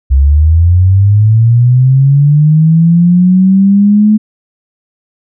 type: linear sweep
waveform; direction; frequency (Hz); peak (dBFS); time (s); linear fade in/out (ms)
sine; up; 65 to 215.6; -3; 0.1-4.18; 20
effects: none